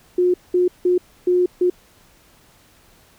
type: tone bursts at uneven times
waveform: sine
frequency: 359.3 Hz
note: F4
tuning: 49 cents sharp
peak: -13 dBFS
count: 5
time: 0.18-0.34 / 0.54-0.68 / 0.85-0.98 / 1.27-1.46 / 1.61-1.7 s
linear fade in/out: 5 ms
effects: pink hiss -53 dBFS RMS until 3.18 s